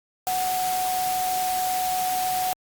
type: tone in noise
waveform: sine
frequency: 740 Hz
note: F#5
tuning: in tune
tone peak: -23 dBFS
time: 0.27-2.53 s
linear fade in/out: 0 ms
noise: white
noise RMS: -31 dBFS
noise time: 0.27-2.53 s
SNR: +5 dB
effects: Opus 48 kbps